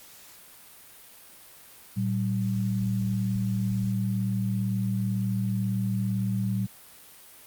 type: tone pair together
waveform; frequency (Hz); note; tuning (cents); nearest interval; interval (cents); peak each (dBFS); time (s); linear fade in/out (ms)
sine; 114.3 / 192.23; A#2 / G3; -34 / -34; major sixth; 900; -27; 1.96-6.67; 20
effects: white hiss -50 dBFS RMS until 7.46 s + Opus 48 kbps